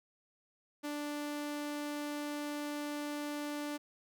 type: tone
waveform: sawtooth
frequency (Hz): 293.7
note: D4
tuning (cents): 0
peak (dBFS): -33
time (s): 0.83-3.78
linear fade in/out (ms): 20
effects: none